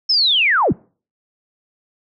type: linear sweep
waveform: sine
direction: down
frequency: 5370 to 63.6 Hz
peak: -12 dBFS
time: 0.09-0.73 s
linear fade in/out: 10 ms
effects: noise-tail reverb RT60 0.4 s tail -25 dB re dry